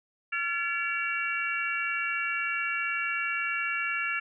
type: harmonic tone with a mistuned harmonic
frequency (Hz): 457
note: A#4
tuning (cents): -34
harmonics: 3 / 4 / 5 / 6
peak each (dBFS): -33 / -33 / -33 / -33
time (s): 0.32-4.2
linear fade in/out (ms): 10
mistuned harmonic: 4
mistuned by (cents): -110
effects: none